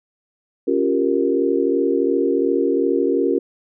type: chord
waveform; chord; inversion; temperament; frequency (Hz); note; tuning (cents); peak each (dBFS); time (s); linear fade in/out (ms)
sine; G half-diminished seventh; second; equal; 277.2 / 349.2 / 392 / 466.2; Db4 / F4 / G4 / Bb4; 0 / 0 / 0 / 0; -21; 0.67-3.39; 10
effects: none